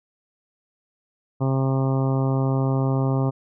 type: harmonic tone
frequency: 133.7 Hz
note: C3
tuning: 38 cents sharp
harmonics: 1 / 2 / 3 / 4 / 5 / 6 / 7 / 8 / 9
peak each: -20 / -26 / -30 / -32 / -34 / -36 / -37 / -38 / -39 dBFS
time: 1.4-3.31 s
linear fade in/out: 20 ms
effects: none